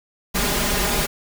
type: noise with comb filter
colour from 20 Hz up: pink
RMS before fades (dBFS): -21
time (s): 0.34-1.07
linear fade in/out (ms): 20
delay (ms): 4.9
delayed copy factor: +0.95
effects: none